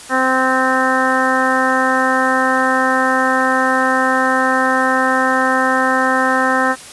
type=harmonic tone; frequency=260 Hz; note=C4; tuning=11 cents flat; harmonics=1 / 2 / 3 / 4 / 5 / 6 / 7; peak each=-20 / -20 / -20 / -20 / -20 / -20 / -20 dBFS; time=0.09-6.76 s; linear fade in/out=50 ms; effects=white hiss -35 dBFS RMS until 6.92 s + resampled to 24000 Hz